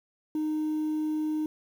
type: tone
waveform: sine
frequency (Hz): 308.3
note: D#4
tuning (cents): -16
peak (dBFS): -24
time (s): 0.35-1.46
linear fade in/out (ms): 2
effects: tanh soft clip ceiling -25 dBFS + 9-bit